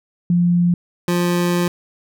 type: tone pair in turn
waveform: sine / 25% pulse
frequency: 174.61 / 175.3 Hz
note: F3 / F3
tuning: 0 / +7 cents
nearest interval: unison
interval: 7 cents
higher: second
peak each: -12 dBFS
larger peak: neither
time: 0.3-0.74 / 1.08-1.68 s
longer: second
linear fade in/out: 2 ms
effects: none